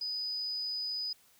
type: tone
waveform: sine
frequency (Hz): 4978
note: D#8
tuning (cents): 0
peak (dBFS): -33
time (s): 0.01-1.13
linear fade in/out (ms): 5
effects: white hiss -64 dBFS RMS until 1.39 s